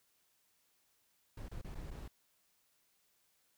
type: noise with dropouts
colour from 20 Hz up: brown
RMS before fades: -45 dBFS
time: 1.37-2.08 s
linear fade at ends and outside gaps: 5 ms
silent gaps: 1.485-1.513 / 1.615-1.644 / 1.747-1.752 / 1.906-1.912 s
effects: white hiss -75 dBFS RMS until 3.57 s